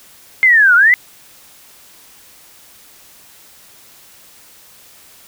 sine linear two-way sweep, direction down then up, 2120 to 1378 to 2054 Hz, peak -6 dBFS, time 0.43-0.94 s, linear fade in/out 0 ms, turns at 0.75 s, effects white hiss -44 dBFS RMS until 5.27 s

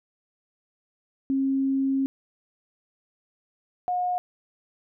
sine tone pair in turn, 270 / 720.8 Hz, C#4 / F#5, -45 / -45 cents, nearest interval octave + perfect fourth, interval 1700 cents, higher second, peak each -21 / -23 dBFS, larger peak first, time 1.3-2.06 / 3.88-4.18 s, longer first, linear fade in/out 0 ms, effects none

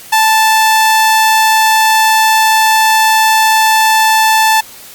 sawtooth tone, 879 Hz, A5, 2 cents flat, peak -3 dBFS, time 0.12-4.61 s, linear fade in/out 10 ms, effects white hiss -34 dBFS RMS until 4.94 s + Opus 48 kbps

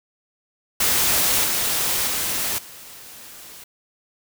white noise with level steps, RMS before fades -19 / -22 / -24 / -41 dBFS, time 0.8-3.64 s, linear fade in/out 5 ms, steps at 1.44 / 2.07 / 2.58 s, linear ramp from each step 5 ms, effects none

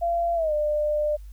sine tone with pitch glide, 684 to 598.9 Hz, F5 to D5, -36 to +34 cents, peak -21 dBFS, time 0.01-1.17 s, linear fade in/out 20 ms, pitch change -230 cents, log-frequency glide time 0.35-0.53 s, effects added 50 Hz sine -38 dBFS peak until 1.32 s + white hiss -63 dBFS RMS until 1.32 s

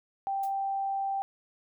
sine tone, 784 Hz, G5, in tune, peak -28 dBFS, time 0.27-1.22 s, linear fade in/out 0 ms
blue noise with exponential decay, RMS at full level -43 dBFS, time 0.43-0.55 s, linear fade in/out 5 ms, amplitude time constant 25 ms
effects none

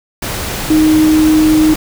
sine tone in noise, 311.1 Hz, D#4, in tune, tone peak -6 dBFS, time 0.7-1.74 s, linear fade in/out 5 ms, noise pink, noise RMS -20 dBFS, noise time 0.22-1.76 s, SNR +11 dB, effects none

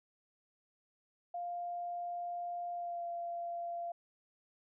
sine tone with pitch glide, 700 to 688.8 Hz, F5 to F5, +4 to -24 cents, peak -37 dBFS, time 1.34-3.92 s, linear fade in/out 5 ms, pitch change -28 cents, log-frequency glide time 2.73-3.05 s, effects none

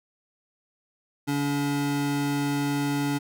square tone pair together, 142.6 / 285.4 Hz, C#3 / D4, +49 / -49 cents, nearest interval octave, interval 1202 cents, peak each -30 / -26 dBFS, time 1.27-3.19 s, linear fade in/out 20 ms, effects none

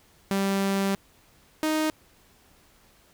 sawtooth tone pair in turn, 196 / 311.1 Hz, G3 / D#4, 0 / 0 cents, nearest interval minor sixth, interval 800 cents, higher second, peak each -19 dBFS, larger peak neither, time 0.31-0.95 / 1.63-1.9 s, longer first, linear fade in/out 0 ms, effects pink hiss -59 dBFS RMS until 3.13 s

